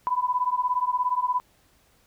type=beating tone pair; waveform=sine; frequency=987.8 / 1004.8 Hz; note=B5 / B5; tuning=0 / +30 cents; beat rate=17 Hz; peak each=-25 dBFS; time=0.07-1.4 s; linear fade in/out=0 ms; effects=pink hiss -62 dBFS RMS until 2.06 s